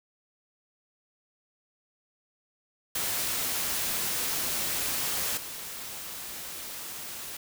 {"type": "noise with level steps", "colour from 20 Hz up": "white", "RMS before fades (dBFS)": [-30, -39], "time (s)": [2.95, 7.37], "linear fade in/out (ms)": 5, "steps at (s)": 5.37, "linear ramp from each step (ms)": 5, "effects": []}